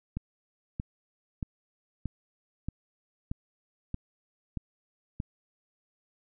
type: click train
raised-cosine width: 5 ms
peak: -20 dBFS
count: 9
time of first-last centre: 0.17-5.201 s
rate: 1.59 Hz
effects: none